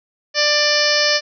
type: harmonic tone with a mistuned harmonic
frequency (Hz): 592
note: D5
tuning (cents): +14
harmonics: 1 / 2 / 3 / 4 / 5 / 6 / 7 / 8 / 9 / 10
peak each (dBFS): -20 / -28 / -20 / -24 / -25 / -29 / -24 / -22 / -20 / -27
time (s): 0.34-1.21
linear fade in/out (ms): 50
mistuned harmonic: 7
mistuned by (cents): +42
effects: none